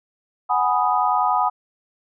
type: chord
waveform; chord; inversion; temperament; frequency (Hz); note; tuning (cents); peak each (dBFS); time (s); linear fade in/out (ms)
sine; G# minor seventh; third; equal; 740 / 830.6 / 987.8 / 1244.5; F#5 / G#5 / B5 / D#6; 0 / 0 / 0 / 0; -22; 0.49-1.5; 20
effects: none